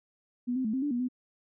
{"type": "tone with pitch steps", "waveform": "sine", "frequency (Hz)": [245.3, 259.5, 216.9, 263.2, 291.2, 241.8, 252], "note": ["B3", "C4", "A3", "C4", "D4", "B3", "B3"], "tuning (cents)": [-12, -14, -25, 10, -15, -36, 35], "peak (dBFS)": -27, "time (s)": [0.47, 1.086], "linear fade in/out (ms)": 20, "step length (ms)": 88, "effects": []}